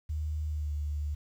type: tone with pitch glide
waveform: sine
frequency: 76.6 to 73.99 Hz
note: D#2 to D2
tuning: -27 to +13 cents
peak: -30 dBFS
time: 0.09-1.15 s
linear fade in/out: 10 ms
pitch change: -60 cents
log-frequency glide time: 0.49-0.71 s
effects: 10-bit